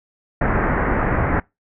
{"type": "low-pass noise", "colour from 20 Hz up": "pink", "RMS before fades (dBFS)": -19, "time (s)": [0.41, 1.4], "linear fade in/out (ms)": 5, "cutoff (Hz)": 2000, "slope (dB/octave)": 48, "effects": ["noise-tail reverb RT60 0.2 s tail -23 dB re dry"]}